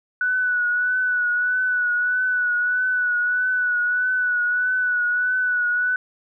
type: tone with vibrato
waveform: sine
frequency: 1480 Hz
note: F#6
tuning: in tune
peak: -18 dBFS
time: 0.21-5.96 s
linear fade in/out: 2 ms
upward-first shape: triangle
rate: 1.6 Hz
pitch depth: 37 cents each way
effects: none